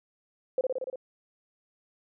sine tone with echo, 517 Hz, C5, 21 cents flat, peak -22 dBFS, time 0.58-0.61 s, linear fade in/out 2 ms, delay 58 ms, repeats 6, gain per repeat -2 dB, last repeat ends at 0.958 s, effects none

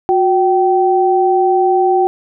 sine tone pair together, 364.3 / 772 Hz, F#4 / G5, -27 / -27 cents, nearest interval octave + minor second, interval 1300 cents, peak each -12 dBFS, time 0.09-2.07 s, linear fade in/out 0 ms, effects none

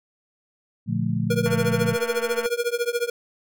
sine chord, Bb major seventh, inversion none, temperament just, 116.54 / 145.68 / 174.81 / 218.5 Hz, Bb2 / D3 / F3 / A3, 0 / -14 / +2 / -12 cents, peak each -26 / -29 / -26 / -27 dBFS, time 0.86-1.97 s, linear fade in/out 50 ms
square tone with tremolo, 476.8 Hz, A#4, 39 cents sharp, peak -19 dBFS, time 1.3-3.1 s, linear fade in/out 5 ms, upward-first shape triangle, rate 14 Hz, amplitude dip 100%
click train, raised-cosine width 0.5 ms, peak -19 dBFS, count 227, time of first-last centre 1.46-2.46 s, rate 226 Hz
effects none

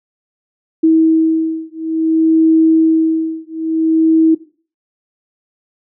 sine beating tone pair, 321.3 / 321.87 Hz, E4 / E4, -44 / -41 cents, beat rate 0.57 Hz, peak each -12 dBFS, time 0.83-4.35 s, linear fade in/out 10 ms, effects noise-tail reverb RT60 0.4 s tail -17 dB re dry

